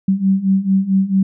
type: beating tone pair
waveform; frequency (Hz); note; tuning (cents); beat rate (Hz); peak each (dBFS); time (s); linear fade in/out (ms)
sine; 190 / 194.5; F#3 / G3; +46 / -13; 4.5; -17 / -14; 0.08-1.23; 5
effects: none

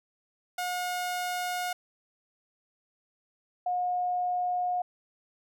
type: tone pair in turn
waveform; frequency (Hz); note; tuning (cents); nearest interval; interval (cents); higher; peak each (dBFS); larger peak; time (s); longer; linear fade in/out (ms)
sawtooth / sine; 720 / 720; F#5 / F#5; -47 / -47; unison; 0; neither; -26; neither; 0.58-1.73 / 3.66-4.82; second; 5
effects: none

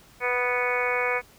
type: harmonic tone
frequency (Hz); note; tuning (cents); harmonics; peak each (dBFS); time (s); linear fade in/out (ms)
246.9; B3; 0; 2 / 3 / 4 / 5 / 6 / 7 / 8 / 9 / 10; -28 / -34 / -32 / -33 / -34 / -33 / -39 / -27 / -36; 0.2-1.22; 50
effects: pink hiss -54 dBFS RMS until 1.38 s

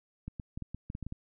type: clicks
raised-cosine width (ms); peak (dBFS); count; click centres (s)
5; -26; 10; 0.28 / 0.398 / 0.575 / 0.623 / 0.746 / 0.901 / 0.951 / 1.027 / 1.066 / 1.124
effects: none

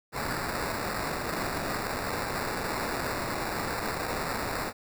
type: noise with sample-and-hold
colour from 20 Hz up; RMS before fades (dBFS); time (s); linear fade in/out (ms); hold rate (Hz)
white; -32; 0.12-4.73; 50; 3150
effects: none

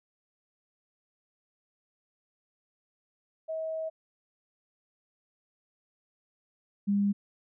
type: tone pair in turn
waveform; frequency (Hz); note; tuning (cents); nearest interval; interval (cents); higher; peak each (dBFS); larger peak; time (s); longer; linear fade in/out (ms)
sine; 640 / 201.6; D#5 / G3; +49 / +49; octave + minor sixth; 2000; first; -31 / -23; second; 3.48-3.9 / 6.87-7.13; first; 20
effects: none

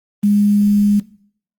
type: tone with quantisation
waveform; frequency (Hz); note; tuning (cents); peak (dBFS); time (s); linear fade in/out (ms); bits
sine; 205.3; G#3; -20; -10; 0.23-1; 10; 6
effects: noise-tail reverb RT60 0.6 s tail -20 dB re dry + Opus 24 kbps

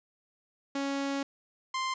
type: tone pair in turn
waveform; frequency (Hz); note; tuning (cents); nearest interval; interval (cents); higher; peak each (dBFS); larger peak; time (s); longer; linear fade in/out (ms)
sawtooth; 277.2 / 1046.6; C#4 / C6; 0 / 0; octave + major seventh; 2300; second; -26; neither; 0.75-1.23 / 1.74-1.94; first; 5
effects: resampled to 16000 Hz + 11-bit

